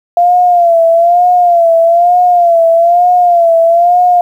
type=tone with vibrato; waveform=sine; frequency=690 Hz; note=F5; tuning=21 cents flat; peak=-4 dBFS; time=0.17-4.21 s; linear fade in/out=2 ms; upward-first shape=sine; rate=1.1 Hz; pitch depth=72 cents each way; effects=7-bit